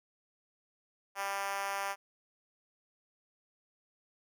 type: tone with high-pass filter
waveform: 5% pulse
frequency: 197.7 Hz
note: G3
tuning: 15 cents sharp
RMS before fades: -36 dBFS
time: 1.15-1.96 s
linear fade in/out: 50 ms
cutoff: 750 Hz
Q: 2
effects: none